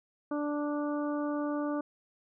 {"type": "harmonic tone", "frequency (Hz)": 293.7, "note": "D4", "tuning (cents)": 0, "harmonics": [1, 2, 3, 4, 5], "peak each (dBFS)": [-31, -36, -43, -41, -47], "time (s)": [0.31, 1.81], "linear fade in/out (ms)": 5, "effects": []}